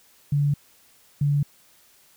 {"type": "tone pair in turn", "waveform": "sine", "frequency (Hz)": [144, 144], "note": ["D3", "D3"], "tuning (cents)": [-34, -34], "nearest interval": "unison", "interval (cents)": 0, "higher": "neither", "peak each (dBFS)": [-18, -18], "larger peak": "neither", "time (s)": [[0.32, 0.54], [1.21, 1.43]], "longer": "neither", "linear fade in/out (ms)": 5, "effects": ["white hiss -57 dBFS RMS until 2.16 s"]}